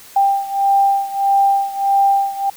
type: beating tone pair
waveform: sine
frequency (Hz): 791 / 792.6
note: G5 / G5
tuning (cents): +15 / +19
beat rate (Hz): 1.6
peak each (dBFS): -14 / -17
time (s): 0.16-2.5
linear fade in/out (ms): 5
effects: white hiss -41 dBFS RMS until 2.56 s